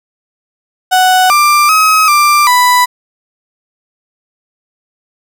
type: tone with pitch steps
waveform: 35% pulse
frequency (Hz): 742 / 1185 / 1272 / 1183 / 990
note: F#5 / D6 / D#6 / D6 / B5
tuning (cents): +5 / +15 / +38 / +12 / +4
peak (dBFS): -4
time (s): 0.91-2.86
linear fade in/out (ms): 20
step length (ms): 390
effects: none